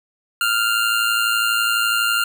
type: tone with amplitude modulation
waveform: 25% pulse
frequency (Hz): 1396.9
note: F6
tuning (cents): 0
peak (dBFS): -11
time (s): 0.41-2.24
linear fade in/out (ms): 2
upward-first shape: sine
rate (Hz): 112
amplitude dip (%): 45
effects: none